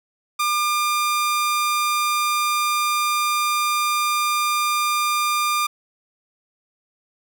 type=tone; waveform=sawtooth; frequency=1200 Hz; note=D6; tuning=37 cents sharp; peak=-15 dBFS; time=0.39-5.67 s; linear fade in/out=10 ms; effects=none